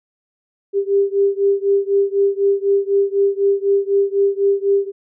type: beating tone pair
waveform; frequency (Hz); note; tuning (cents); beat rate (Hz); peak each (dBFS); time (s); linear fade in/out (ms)
sine; 395.9 / 399.9; G4 / G4; +17 / +35; 4; -16 / -17; 0.73-4.92; 50
effects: none